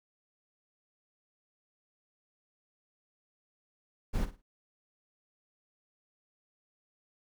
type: noise with echo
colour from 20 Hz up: brown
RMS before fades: -30 dBFS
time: 4.13-4.26 s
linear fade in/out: 20 ms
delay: 54 ms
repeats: 3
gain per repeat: -12 dB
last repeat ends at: 4.422 s
effects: none